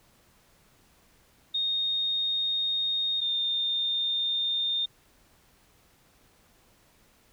sine tone pair in turn, 3700 / 3632 Hz, A#7 / A#7, -14 / -46 cents, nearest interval unison, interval 32 cents, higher first, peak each -25 dBFS, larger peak neither, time 1.54-3.21 / 3.21-4.86 s, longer first, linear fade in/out 10 ms, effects pink hiss -62 dBFS RMS until 7.32 s

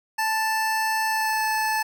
25% pulse tone with pitch glide, 880 to 871.4 Hz, A5 to A5, 0 to -17 cents, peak -18 dBFS, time 0.18-1.83 s, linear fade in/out 10 ms, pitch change -17 cents, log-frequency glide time 1.07-1.44 s, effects none

